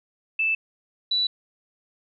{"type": "tone pair in turn", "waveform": "sine", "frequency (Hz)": [2637, 3951], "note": ["E7", "B7"], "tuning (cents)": [0, 0], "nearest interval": "perfect fifth", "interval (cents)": 700, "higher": "second", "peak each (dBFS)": -20, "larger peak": "neither", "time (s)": [[0.39, 0.55], [1.11, 1.27]], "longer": "neither", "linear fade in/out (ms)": 5, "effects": []}